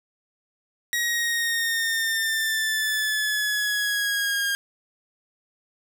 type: linear sweep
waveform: sawtooth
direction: down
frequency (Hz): 1900 to 1614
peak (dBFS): -19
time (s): 0.93-4.55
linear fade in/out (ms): 0
effects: none